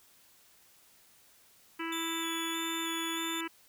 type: harmonic tone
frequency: 329.6 Hz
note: E4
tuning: in tune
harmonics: 1 / 3 / 4 / 5 / 6 / 7 / 8 / 9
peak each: -37 / -42 / -43 / -44 / -45 / -45 / -46 / -47 dBFS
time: 1.79-3.48 s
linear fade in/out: 10 ms
type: tone with vibrato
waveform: sawtooth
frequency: 3492 Hz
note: A7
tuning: 14 cents flat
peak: -34 dBFS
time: 1.92-3.41 s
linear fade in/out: 5 ms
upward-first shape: square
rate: 1.6 Hz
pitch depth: 26 cents each way
effects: white hiss -62 dBFS RMS until 3.68 s